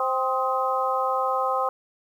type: harmonic tone with a mistuned harmonic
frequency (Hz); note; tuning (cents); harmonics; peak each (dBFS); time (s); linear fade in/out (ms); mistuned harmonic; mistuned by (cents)
261.6; C4; 0; 2 / 3 / 4 / 5; -27 / -27 / -27 / -27; 0-1.69; 2; 5; -59
effects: 9-bit